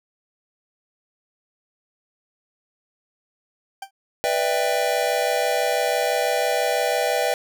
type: tone with exponential decay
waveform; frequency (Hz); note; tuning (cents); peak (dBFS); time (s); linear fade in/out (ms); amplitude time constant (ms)
40% pulse; 783; G5; -2; -27; 3.82-3.91; 5; 18
type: chord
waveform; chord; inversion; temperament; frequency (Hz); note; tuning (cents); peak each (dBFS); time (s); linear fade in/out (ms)
square; E minor seventh; second; just; 494.4 / 593.3 / 659.3 / 791.1; B4 / D5 / E5 / G5; +2 / +18 / 0 / +16; -26; 4.24-7.34; 0
effects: none